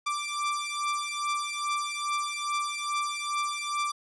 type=beating tone pair; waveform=sawtooth; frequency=1174.7 / 1177.1 Hz; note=D6 / D6; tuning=0 / +4 cents; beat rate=2.4 Hz; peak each=-28 dBFS; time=0.06-3.92 s; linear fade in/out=10 ms; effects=resampled to 24000 Hz